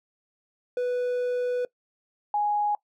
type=tone pair in turn; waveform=triangle / sine; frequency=493.9 / 830.6 Hz; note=B4 / G#5; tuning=0 / 0 cents; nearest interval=major sixth; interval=900 cents; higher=second; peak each=-22 dBFS; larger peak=neither; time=0.77-1.65 / 2.34-2.75 s; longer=first; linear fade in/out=2 ms; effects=noise-tail reverb RT60 0.1 s tail -21 dB re dry